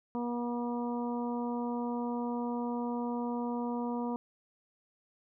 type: harmonic tone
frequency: 240 Hz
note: B3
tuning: 49 cents flat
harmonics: 1 / 2 / 3 / 4 / 5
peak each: -33 / -39 / -43 / -40 / -49 dBFS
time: 0.15-4.16 s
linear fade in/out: 0 ms
effects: none